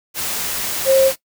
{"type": "tone in noise", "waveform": "sine", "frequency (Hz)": 534, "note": "C5", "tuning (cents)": 35, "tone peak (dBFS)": -9, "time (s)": [0.85, 1.12], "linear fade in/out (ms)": 50, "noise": "white", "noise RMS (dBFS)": -23, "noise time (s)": [0.14, 1.16], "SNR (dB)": 11, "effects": ["noise-tail reverb RT60 0.1 s tail -18 dB re dry"]}